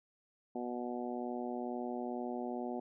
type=harmonic tone; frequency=122.2 Hz; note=B2; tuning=18 cents flat; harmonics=2 / 3 / 4 / 5 / 6 / 7; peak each=-40 / -42 / -47 / -46 / -44 / -50 dBFS; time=0.55-2.8 s; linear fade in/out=5 ms; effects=none